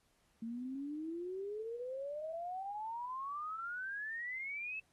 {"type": "exponential sweep", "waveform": "sine", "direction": "up", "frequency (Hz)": [223.4, 2637], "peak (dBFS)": -39, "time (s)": [0.42, 4.8], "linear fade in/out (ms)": 5, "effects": ["pink hiss -75 dBFS RMS until 4.92 s", "AAC 32 kbps"]}